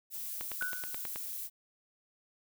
violet noise, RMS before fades -40 dBFS, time 0.1-1.5 s, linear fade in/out 50 ms
click train, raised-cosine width 0.3 ms, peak -24 dBFS, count 8, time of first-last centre 0.41-1.159 s, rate 9.34 Hz
sine tone with exponential decay, 1482 Hz, F#6, 2 cents sharp, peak -30 dBFS, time 0.61-1.07 s, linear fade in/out 2 ms, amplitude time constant 100 ms
effects none

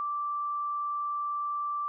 sine tone, 1171 Hz, D6, 5 cents flat, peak -29 dBFS, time 0-1.88 s, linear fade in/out 0 ms, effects none

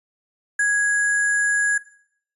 sine tone with sample-and-hold, 1661.2 Hz, G#6, in tune, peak -16 dBFS, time 0.59-1.78 s, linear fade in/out 5 ms, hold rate 8820 Hz, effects noise-tail reverb RT60 0.6 s tail -17 dB re dry + resampled to 32000 Hz

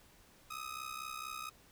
sawtooth ring-modulated tone, 1259 Hz, D#6, 20 cents sharp, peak -35 dBFS, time 0.5-1.5 s, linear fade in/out 10 ms, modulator 32.2 Hz, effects pink hiss -63 dBFS RMS until 1.71 s

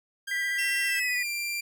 sawtooth tone, 1603 Hz, G6, 38 cents sharp, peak -29 dBFS, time 0.27-1 s, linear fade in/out 10 ms
sine tone with vibrato, 1975.5 Hz, B6, in tune, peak -27 dBFS, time 0.31-1.23 s, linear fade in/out 5 ms, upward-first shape triangle, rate 15 Hz, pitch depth 24 cents each way
sawtooth tone with pitch glide, 2724 to 2371 Hz, F7 to D7, -44 to +16 cents, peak -26 dBFS, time 0.58-1.61 s, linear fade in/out 10 ms, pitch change -240 cents, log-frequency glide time 0.85-1.28 s
effects none

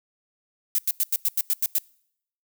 violet noise bursts, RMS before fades -22 dBFS, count 9, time 0.75-1.784 s, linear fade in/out 0 ms, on 34 ms, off 91 ms, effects noise-tail reverb RT60 0.7 s tail -25 dB re dry

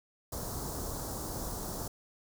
pink band-stop noise, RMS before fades -38 dBFS, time 0.32-1.88 s, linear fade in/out 5 ms, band 1200 to 5100 Hz, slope 24 dB/octave, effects none

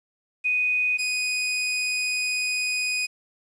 sine / sawtooth tone pair in turn, 2489 / 2489 Hz, D#7 / D#7, 0 / 0 cents, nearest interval unison, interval 0 cents, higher neither, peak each -20 dBFS, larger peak neither, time 0.44-0.98 / 0.98-3.07 s, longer second, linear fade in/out 20 ms, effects resampled to 22050 Hz + 9-bit

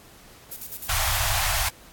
violet noise with tremolo, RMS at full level -33 dBFS, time 0.51-1.2 s, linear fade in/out 10 ms, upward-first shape square, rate 9.6 Hz, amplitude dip 65%
pink band-stop noise, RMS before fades -24 dBFS, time 0.89-1.69 s, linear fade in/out 5 ms, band 110 to 670 Hz, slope 48 dB/octave
effects pink hiss -50 dBFS RMS until 1.92 s + AAC 64 kbps

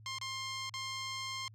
10% pulse tone with dropouts, 1059 Hz, C6, 21 cents sharp, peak -29 dBFS, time 0.06-1.48 s, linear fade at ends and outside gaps 1 ms, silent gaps 0.185-0.213 / 0.695-0.739 s, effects added 108 Hz sine -53 dBFS peak until 1.54 s + low-pass 8000 Hz 12 dB/octave

